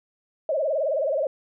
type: tone with vibrato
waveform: sine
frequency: 585 Hz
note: D5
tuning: 7 cents flat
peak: -21 dBFS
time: 0.49-1.27 s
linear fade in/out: 2 ms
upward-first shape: sine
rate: 19 Hz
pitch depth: 180 cents each way
effects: none